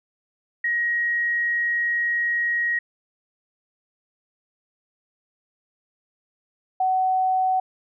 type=tone pair in turn; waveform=sine; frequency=1890 / 750 Hz; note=A#6 / F#5; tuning=+23 / +23 cents; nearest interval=octave + major third; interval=1600 cents; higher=first; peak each=-20 / -18 dBFS; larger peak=second; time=0.64-2.79 / 6.8-7.6 s; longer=first; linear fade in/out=5 ms; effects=none

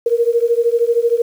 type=beating tone pair; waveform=sine; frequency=462.9 / 475.9 Hz; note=A#4 / A#4; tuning=-12 / +36 cents; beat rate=13 Hz; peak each=-15 dBFS; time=0.06-1.22 s; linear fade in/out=5 ms; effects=7-bit

